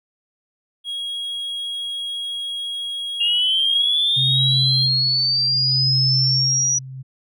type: tone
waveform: triangle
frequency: 3298 Hz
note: G#7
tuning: 13 cents flat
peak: -23 dBFS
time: 0.84-4.89 s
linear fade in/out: 50 ms
type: linear sweep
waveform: sine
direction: up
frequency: 2800 to 5850 Hz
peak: -16 dBFS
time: 3.2-6.79 s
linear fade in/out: 10 ms
type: tone with tremolo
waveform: sine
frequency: 131.6 Hz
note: C3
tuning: 10 cents sharp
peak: -18 dBFS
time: 4.16-7.03 s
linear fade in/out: 20 ms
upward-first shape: sine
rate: 0.65 Hz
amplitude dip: 80%
effects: none